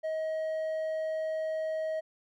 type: tone with hard clipping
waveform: sine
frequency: 633 Hz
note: D#5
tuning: 30 cents sharp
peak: -31 dBFS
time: 0.03-2.01 s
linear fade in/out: 20 ms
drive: 3 dB
effects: none

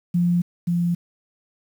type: tone pair in turn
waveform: sine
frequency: 174.61 / 173 Hz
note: F3 / F3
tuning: 0 / -16 cents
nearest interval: unison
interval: 16 cents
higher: first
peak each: -16 / -18 dBFS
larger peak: first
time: 0.14-0.42 / 0.67-0.95 s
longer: neither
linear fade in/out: 10 ms
effects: 8-bit

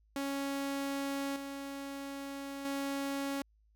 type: tone with level steps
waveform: sawtooth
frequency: 277.2 Hz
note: C#4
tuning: in tune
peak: -30 / -36 / -30 dBFS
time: 0.16-3.42 s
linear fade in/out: 2 ms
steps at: 1.36 / 2.65 s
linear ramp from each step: 2 ms
effects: added 53 Hz sine -65 dBFS peak until 3.75 s

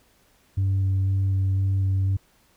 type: tone with vibrato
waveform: sine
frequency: 96.3 Hz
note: G2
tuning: 30 cents flat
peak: -17 dBFS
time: 0.57-2.17 s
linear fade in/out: 10 ms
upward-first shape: square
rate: 2 Hz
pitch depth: 8 cents each way
effects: tanh soft clip ceiling -18 dBFS + pink hiss -61 dBFS RMS until 2.56 s

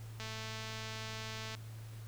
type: click train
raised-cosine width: 0.2 ms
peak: -27 dBFS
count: 298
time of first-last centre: 0.2-1.55 s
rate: 220 Hz
effects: added 111 Hz sine -45 dBFS peak until 2.07 s + pink hiss -58 dBFS RMS until 2.07 s

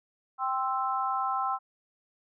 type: chord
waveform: sine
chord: C major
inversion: second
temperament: equal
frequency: 784 / 1046.5 / 1318.5 Hz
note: G5 / C6 / E6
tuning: 0 / 0 / 0 cents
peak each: -31 dBFS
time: 0.38-1.59 s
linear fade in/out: 50 ms
effects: none

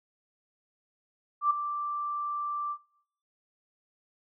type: tone with ADSR envelope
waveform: sine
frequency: 1174.7 Hz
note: D6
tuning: in tune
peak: -19 dBFS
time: 1.41-2.78 s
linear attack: 95 ms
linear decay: 7 ms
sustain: -11 dB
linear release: 69 ms
effects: noise-tail reverb RT60 0.7 s tail -21 dB re dry

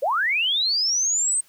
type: linear sweep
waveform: sine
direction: up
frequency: 480.5 to 8420 Hz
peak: -19 dBFS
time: 0.02-1.41 s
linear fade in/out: 10 ms
effects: white hiss -57 dBFS RMS until 1.48 s

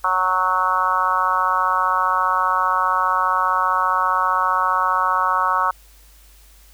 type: harmonic tone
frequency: 184.9 Hz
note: F#3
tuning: 1 cent flat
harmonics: 3 / 4 / 5 / 6 / 7 / 8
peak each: -32 / -28 / -22 / -20 / -21 / -27 dBFS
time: 0.04-5.71 s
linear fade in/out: 5 ms
effects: added 50 Hz sine -47 dBFS peak until 6.73 s + white hiss -52 dBFS RMS until 6.73 s

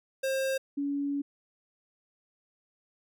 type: tone pair in turn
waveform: square / sine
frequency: 533 / 283.2 Hz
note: C5 / C#4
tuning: +32 / +37 cents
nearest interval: major seventh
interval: 1095 cents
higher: first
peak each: -28 dBFS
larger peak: neither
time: 0.23-0.58 / 0.77-1.22 s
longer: second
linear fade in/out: 10 ms
effects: none

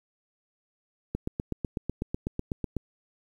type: click train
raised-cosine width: 3 ms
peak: -16 dBFS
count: 14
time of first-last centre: 1.15-2.767 s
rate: 8.04 Hz
effects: 9-bit

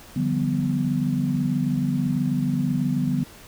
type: chord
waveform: sine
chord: G dominant seventh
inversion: second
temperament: equal with one note detuned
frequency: 146.83 / 174.61 / 193.08 / 246.9 Hz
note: D3 / F3 / G3 / B3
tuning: 0 / 0 / -26 / 0 cents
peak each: -25 / -28 / -28 / -24 dBFS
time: 0.16-3.24 s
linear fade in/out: 5 ms
effects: pink hiss -46 dBFS RMS until 3.47 s

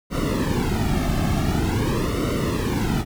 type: noise with flanger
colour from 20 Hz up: brown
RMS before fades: -22 dBFS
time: 0.1-3.05 s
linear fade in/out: 50 ms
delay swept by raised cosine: 1.2 to 2.09 ms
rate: 0.46 Hz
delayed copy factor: -0.95
effects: none

